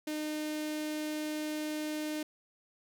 sawtooth tone with notch filter, 305.2 Hz, D#4, 33 cents flat, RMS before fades -36 dBFS, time 0.07-2.23 s, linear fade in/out 5 ms, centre 1100 Hz, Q 1.3, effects none

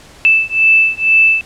sine beating tone pair, 2637 / 2639.1 Hz, E7 / E7, 0 / +1 cents, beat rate 2.1 Hz, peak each -11 dBFS, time 0.25-1.41 s, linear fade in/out 0 ms, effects pink hiss -40 dBFS RMS until 1.45 s + low-pass 9000 Hz 12 dB/octave

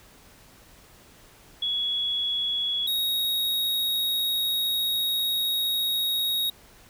sine / square tone pair in turn, 3366 / 3769 Hz, G#7 / A#7, +23 / +18 cents, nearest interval major second, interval 195 cents, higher second, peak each -24 dBFS, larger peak neither, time 1.62-2.87 / 2.87-6.5 s, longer second, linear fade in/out 5 ms, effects pink hiss -53 dBFS RMS until 6.89 s

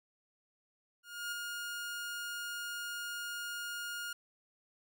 sawtooth tone with ADSR envelope, 1425 Hz, F6, 34 cents sharp, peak -32 dBFS, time 1.03-4.13 s, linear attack 290 ms, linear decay 8 ms, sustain -3 dB, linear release 4 ms, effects none

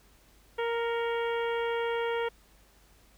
harmonic tone with a mistuned harmonic, 466.2 Hz, A#4, in tune, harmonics 1 / 2 / 3 / 4 / 5 / 6 / 7, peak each -29 / -35 / -39 / -41 / -43 / -45 / -46 dBFS, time 0.58-2.29 s, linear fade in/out 10 ms, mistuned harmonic 5, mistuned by -56 cents, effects added 50 Hz sine -61 dBFS peak until 3.17 s + pink hiss -62 dBFS RMS until 3.17 s

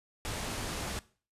pink low-pass noise, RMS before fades -37 dBFS, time 0.25-0.99 s, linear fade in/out 0 ms, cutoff 11000 Hz, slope 24 dB/octave, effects noise-tail reverb RT60 0.4 s tail -19 dB re dry + resampled to 32000 Hz

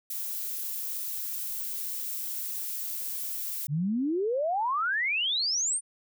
violet noise, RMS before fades -34 dBFS, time 0.1-3.67 s, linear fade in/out 5 ms
sine exponential sweep, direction up, 135.9 to 9370 Hz, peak -25 dBFS, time 3.68-5.81 s, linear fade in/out 50 ms
effects none

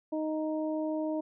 harmonic tone, 311.1 Hz, D#4, in tune, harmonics 1 / 2 / 3, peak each -31 / -34 / -43 dBFS, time 0.12-1.21 s, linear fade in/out 10 ms, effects none

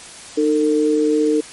sine tone pair together, 306.1 / 451.5 Hz, D#4 / A4, -28 / +45 cents, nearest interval perfect fifth, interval 673 cents, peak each -16 dBFS, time 0.37-1.41 s, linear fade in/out 10 ms, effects white hiss -37 dBFS RMS until 1.52 s + MP3 48 kbps

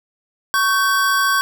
square tone pair together, 1113 / 1547.5 Hz, C#6 / G6, +7 / -23 cents, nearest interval tritone, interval 570 cents, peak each -18 dBFS, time 0.54-1.41 s, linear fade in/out 0 ms, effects none

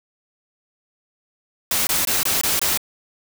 white noise bursts, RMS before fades -20 dBFS, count 6, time 1.71-2.775 s, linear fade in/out 2 ms, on 160 ms, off 21 ms, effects none

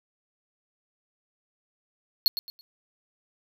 square tone with echo, 4343 Hz, C#8, 36 cents flat, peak -17 dBFS, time 2.26-2.28 s, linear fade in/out 0 ms, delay 110 ms, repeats 3, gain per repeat -11 dB, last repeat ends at 2.61 s, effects none

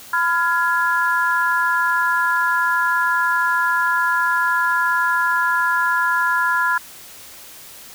sine chord, F diminished, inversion second, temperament just, 1005.8 / 1396.9 / 1676.3 Hz, Cb6 / F6 / Ab6, +31 / 0 / +16 cents, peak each -20 / -19 / -21 dBFS, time 0.13-6.78 s, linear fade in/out 5 ms, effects white hiss -40 dBFS RMS until 7.94 s

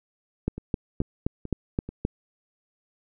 two click trains, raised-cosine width 3 ms, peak -11 / -22 dBFS, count 7 / 4, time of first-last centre 0.48-2.051 / 0.58-1.89 s, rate 3.82 / 2.29 Hz, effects none

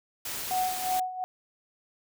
white noise, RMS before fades -35 dBFS, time 0.25-1 s, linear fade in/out 5 ms
sine tone with tremolo, 740 Hz, F#5, in tune, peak -24 dBFS, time 0.51-1.24 s, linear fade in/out 0 ms, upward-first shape sine, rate 2.8 Hz, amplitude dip 75%
effects none

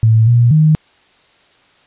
sine tone with pitch steps, 111.4 / 119.3 / 155.2 Hz, A2 / A#2 / D#3, +22 / +41 / -4 cents, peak -6 dBFS, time 0.03-0.75 s, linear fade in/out 0 ms, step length 240 ms, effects white hiss -51 dBFS RMS until 1.86 s + resampled to 8000 Hz

